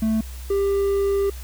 triangle tone pair in turn, 220 / 396.7 Hz, A3 / G4, 0 / +21 cents, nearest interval minor seventh, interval 1021 cents, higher second, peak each -16 dBFS, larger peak neither, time 0.02-0.21 / 0.5-1.3 s, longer second, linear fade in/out 5 ms, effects added 63 Hz sine -32 dBFS peak until 1.43 s + white hiss -44 dBFS RMS until 1.43 s

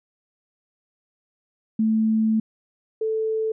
sine tone pair in turn, 220 / 440 Hz, A3 / A4, 0 / 0 cents, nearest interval octave, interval 1200 cents, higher second, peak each -17 / -21 dBFS, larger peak first, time 1.79-2.4 / 3.01-3.52 s, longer first, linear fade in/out 5 ms, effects none

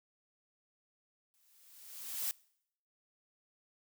blue noise with exponential growth, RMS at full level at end -34 dBFS, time 1.34-2.31 s, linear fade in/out 0 ms, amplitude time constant 210 ms, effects noise-tail reverb RT60 0.7 s tail -24 dB re dry

